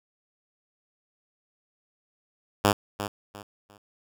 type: tone with echo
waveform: 5% pulse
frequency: 102.2 Hz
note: G#2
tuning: 27 cents flat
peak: -7 dBFS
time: 2.64-2.73 s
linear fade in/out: 10 ms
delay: 350 ms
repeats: 3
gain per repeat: -11 dB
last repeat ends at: 3.78 s
effects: none